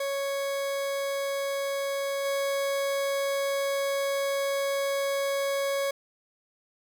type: tone with level steps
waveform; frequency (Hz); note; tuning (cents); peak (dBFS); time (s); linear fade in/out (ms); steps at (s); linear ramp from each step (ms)
40% pulse; 554.4; C#5; 0; -27 / -25; 0-5.91; 5; 2.24; 20
effects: none